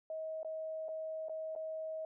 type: tone with dropouts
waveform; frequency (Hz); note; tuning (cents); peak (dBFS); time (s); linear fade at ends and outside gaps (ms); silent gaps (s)
sine; 635; D#5; +35; -38; 0.1-2.05; 2; 0.431-0.447 / 0.884-0.889 / 1.285-1.295 / 1.552-1.561
effects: none